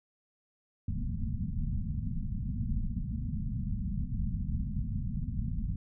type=low-pass noise; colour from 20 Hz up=pink; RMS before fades=-33 dBFS; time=0.88-5.76 s; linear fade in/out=5 ms; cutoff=240 Hz; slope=96 dB/octave; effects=none